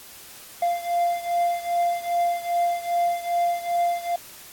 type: beating tone pair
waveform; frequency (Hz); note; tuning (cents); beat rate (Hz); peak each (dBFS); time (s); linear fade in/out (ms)
triangle; 694 / 696.5; F5 / F5; -11 / -5; 2.5; -21 / -24; 0.62-4.16; 5
effects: white hiss -44 dBFS RMS until 4.52 s + AAC 64 kbps